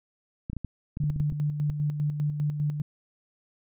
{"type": "clicks", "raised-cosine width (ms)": 5, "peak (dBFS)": -21, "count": 11, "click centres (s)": [0.499, 0.532, 0.567, 0.647, 0.971, 1.038, 1.103, 1.162, 1.205, 1.323, 1.699]}
{"type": "tone with tremolo", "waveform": "sine", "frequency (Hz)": 148.1, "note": "D3", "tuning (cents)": 15, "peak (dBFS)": -23, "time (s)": [1, 2.82], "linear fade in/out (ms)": 5, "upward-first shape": "square", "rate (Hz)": 5, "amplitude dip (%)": 50}
{"effects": []}